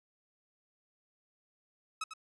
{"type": "tone with echo", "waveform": "sawtooth", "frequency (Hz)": 1283, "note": "E6", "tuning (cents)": -47, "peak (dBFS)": -30, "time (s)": [2.01, 2.04], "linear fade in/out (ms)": 5, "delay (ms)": 97, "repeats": 1, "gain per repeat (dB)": -9, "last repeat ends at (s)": 2.137, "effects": ["resampled to 24000 Hz"]}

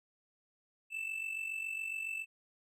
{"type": "tone with amplitude modulation", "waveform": "triangle", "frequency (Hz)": 2648, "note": "E7", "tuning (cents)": 7, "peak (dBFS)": -32, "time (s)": [0.9, 2.26], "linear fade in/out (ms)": 50, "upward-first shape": "sine", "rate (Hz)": 47.2, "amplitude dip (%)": 65, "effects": []}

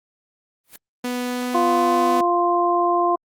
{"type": "noise with exponential growth", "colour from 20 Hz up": "white", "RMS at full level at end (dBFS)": -35, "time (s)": [0.64, 0.76], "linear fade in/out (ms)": 2, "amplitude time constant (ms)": 25}
{"type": "tone with pitch glide", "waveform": "sawtooth", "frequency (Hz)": [247.1, 250.4], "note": ["B3", "B3"], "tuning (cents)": [1, 24], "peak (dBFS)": -19, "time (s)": [1.04, 2.21], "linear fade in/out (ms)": 5, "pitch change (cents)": 23, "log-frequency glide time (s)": [1.23, 1.9]}
{"type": "harmonic tone", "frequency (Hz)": 348.9, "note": "F4", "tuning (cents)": -2, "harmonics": [1, 2, 3], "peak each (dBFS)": [-21, -20, -20], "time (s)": [1.54, 3.16], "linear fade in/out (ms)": 10}
{"effects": ["Opus 32 kbps"]}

